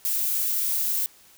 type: noise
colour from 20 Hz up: violet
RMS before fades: -25 dBFS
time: 0.05-1.06 s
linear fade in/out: 0 ms
effects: white hiss -54 dBFS RMS until 1.37 s